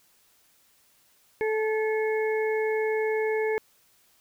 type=harmonic tone with a mistuned harmonic; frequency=435.9 Hz; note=A4; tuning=16 cents flat; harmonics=1 / 2 / 4 / 5; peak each=-24 / -35 / -36 / -35 dBFS; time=1.41-3.58 s; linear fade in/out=0 ms; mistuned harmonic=4; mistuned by=-18 cents; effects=white hiss -63 dBFS RMS until 4.2 s